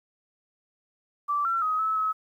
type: tone with pitch steps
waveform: sine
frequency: 1165 / 1354 / 1261 / 1300 / 1285 Hz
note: D6 / E6 / D#6 / E6 / E6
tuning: -14 / +46 / +23 / -24 / -45 cents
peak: -23 dBFS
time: 1.28-2.13 s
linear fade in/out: 20 ms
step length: 170 ms
effects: 10-bit